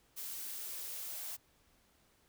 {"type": "noise with high-pass filter sweep", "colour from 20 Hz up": "blue", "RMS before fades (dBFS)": -43, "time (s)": [0.16, 1.37], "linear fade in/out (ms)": 20, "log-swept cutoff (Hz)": [200, 720], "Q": 3, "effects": ["pink hiss -70 dBFS RMS until 2.28 s"]}